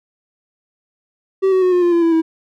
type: tone with pitch steps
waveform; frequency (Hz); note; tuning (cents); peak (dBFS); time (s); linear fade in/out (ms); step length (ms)
triangle; 384.2 / 375 / 366 / 357.2 / 348.7 / 340.3 / 332.2 / 324.2; G4 / F#4 / F#4 / F4 / F4 / F4 / E4 / E4; -35 / +23 / -19 / +39 / -3 / -45 / +13 / -29; -9; 1.42-2.22; 20; 100
effects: none